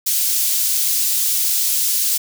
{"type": "high-pass noise", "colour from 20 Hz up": "white", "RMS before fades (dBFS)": -18, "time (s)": [0.06, 2.18], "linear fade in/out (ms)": 10, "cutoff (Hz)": 4500, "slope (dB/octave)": 12, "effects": []}